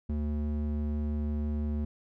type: tone with band-pass filter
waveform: square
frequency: 74.5 Hz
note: D2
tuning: 25 cents sharp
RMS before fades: -31 dBFS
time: 0.09-1.85 s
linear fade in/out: 5 ms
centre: 150 Hz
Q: 3.5
effects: none